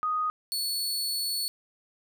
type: tone pair in turn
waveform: sine / sawtooth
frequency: 1244.5 / 4418 Hz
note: D#6 / C#8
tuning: 0 / -7 cents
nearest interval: octave + minor seventh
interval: 2193 cents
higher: second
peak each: -25 dBFS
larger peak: neither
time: 0.03-0.3 / 0.52-1.48 s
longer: second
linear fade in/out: 0 ms
effects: none